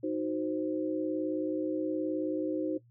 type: chord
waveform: sine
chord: C diminished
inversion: first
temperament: equal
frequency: 311.1 / 370 / 523.3 Hz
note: Eb4 / Gb4 / C5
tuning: 0 / 0 / 0 cents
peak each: -31 / -35 / -36 dBFS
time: 0.03-2.78 s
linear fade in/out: 10 ms
effects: noise-tail reverb RT60 0.1 s tail -17 dB re dry + added 119 Hz sine -58 dBFS peak until 2.9 s